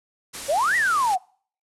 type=low-pass noise; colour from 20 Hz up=white; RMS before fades=-36 dBFS; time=0.33-1.16 s; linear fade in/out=20 ms; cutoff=11000 Hz; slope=48 dB/octave
type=exponential two-way sweep; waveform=sine; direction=up then down; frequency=523.3 to 1997 to 706 Hz; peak=-18 dBFS; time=0.48-1.18 s; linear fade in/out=20 ms; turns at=0.76 s
effects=noise-tail reverb RT60 0.5 s tail -26 dB re dry